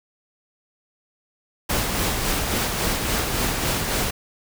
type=noise with tremolo; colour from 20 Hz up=pink; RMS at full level=-22 dBFS; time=1.69-4.11 s; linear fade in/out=10 ms; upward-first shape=sine; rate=3.6 Hz; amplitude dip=35%; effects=none